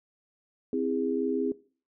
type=chord; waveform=sine; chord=C augmented; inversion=none; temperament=just; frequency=261.6 / 327 / 408.8 Hz; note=C4 / E4 / G#4; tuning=0 / -14 / -27 cents; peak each=-29 / -32 / -30 dBFS; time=0.73-1.52 s; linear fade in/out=2 ms; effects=noise-tail reverb RT60 0.4 s tail -20 dB re dry